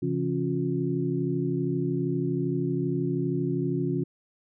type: tone cluster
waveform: sine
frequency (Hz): 135.9 / 168.6 / 275 / 357.5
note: C#3 / E3 / C#4 / F4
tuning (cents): -34 / +39 / -14 / +41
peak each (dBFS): -30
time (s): 0.02-4.04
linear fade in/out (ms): 10
effects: none